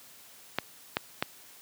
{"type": "clicks", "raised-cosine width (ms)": 0.3, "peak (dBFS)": -10, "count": 3, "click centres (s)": [0.586, 0.969, 1.225], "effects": ["white hiss -53 dBFS RMS until 1.61 s", "high-pass 100 Hz 12 dB/octave"]}